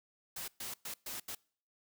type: noise bursts at uneven times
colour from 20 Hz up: white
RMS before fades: -42 dBFS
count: 5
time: 0.36-0.48 / 0.6-0.74 / 0.85-0.94 / 1.06-1.2 / 1.28-1.35 s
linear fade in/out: 5 ms
effects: noise-tail reverb RT60 0.5 s tail -25 dB re dry